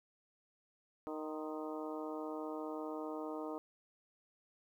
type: harmonic tone with a mistuned harmonic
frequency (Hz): 155.1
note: D#3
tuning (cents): -5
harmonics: 2 / 3 / 4 / 5 / 6 / 7 / 8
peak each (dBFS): -43 / -45 / -47 / -51 / -51 / -53 / -52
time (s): 1.07-3.58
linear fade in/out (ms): 0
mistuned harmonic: 7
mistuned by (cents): -51
effects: 12-bit